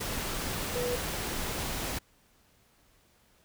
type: tone in noise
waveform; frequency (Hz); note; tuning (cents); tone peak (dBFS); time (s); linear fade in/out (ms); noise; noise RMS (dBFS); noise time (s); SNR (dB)
sine; 490; B4; -14; -30; 0.75-0.96; 10; pink; -34; 0-1.99; +1
effects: pink hiss -65 dBFS RMS until 3.44 s